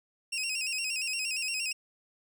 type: tone with vibrato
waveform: 20% pulse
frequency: 2637 Hz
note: E7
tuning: in tune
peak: -25 dBFS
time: 0.32-1.73 s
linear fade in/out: 10 ms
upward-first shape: square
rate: 8.6 Hz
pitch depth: 71 cents each way
effects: none